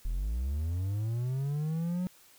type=linear sweep; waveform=triangle; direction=up; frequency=36.71 to 184.7 Hz; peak=-27 dBFS; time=0.05-2.07 s; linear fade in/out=0 ms; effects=white hiss -59 dBFS RMS until 2.38 s